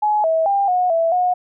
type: tone with pitch steps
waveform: sine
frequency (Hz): 844 / 647 / 797 / 726 / 661 / 724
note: G#5 / E5 / G5 / F#5 / E5 / F#5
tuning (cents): +28 / -32 / +28 / -33 / +5 / -38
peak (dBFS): -14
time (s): 0.02-1.34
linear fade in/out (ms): 10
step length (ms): 220
effects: none